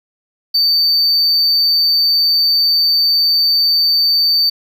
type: tone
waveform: triangle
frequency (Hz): 4581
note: D8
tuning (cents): -44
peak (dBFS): -9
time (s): 0.54-4.5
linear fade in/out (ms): 10
effects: none